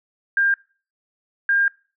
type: tone pair in turn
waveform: sine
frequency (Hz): 1600 / 1607.3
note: G6 / G6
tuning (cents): +35 / +43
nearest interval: unison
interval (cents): 8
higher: second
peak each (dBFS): -15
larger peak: neither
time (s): 0.37-0.54 / 1.49-1.68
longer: second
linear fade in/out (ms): 2
effects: noise-tail reverb RT60 0.4 s tail -24 dB re dry